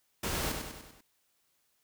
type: noise with echo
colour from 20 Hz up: pink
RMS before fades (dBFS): -34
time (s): 0.23-0.52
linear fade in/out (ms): 5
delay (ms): 98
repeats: 5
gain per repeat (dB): -5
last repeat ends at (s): 1.01
effects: white hiss -74 dBFS RMS until 1.83 s